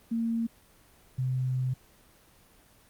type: tone pair in turn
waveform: sine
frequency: 229.3 / 128.69 Hz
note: A#3 / C3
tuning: -28 / -28 cents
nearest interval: minor seventh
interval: 1000 cents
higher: first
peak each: -26 dBFS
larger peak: neither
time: 0.11-0.47 / 1.18-1.74 s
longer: second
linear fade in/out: 10 ms
effects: pink hiss -59 dBFS RMS until 2.89 s + Opus 24 kbps